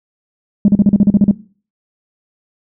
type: tone bursts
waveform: sine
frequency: 203.3 Hz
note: G#3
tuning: 37 cents flat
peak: -3 dBFS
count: 10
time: 0.65-1.312 s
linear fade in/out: 2 ms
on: 32 ms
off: 38 ms
effects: noise-tail reverb RT60 0.4 s tail -20 dB re dry + tanh soft clip ceiling -2 dBFS